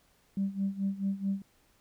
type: tone with tremolo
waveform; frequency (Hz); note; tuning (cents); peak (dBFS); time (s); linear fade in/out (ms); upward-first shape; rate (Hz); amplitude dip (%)
sine; 196; G3; 0; -25; 0.37-1.42; 2; sine; 4.6; 85
effects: tanh soft clip ceiling -22 dBFS + pink hiss -67 dBFS RMS until 1.8 s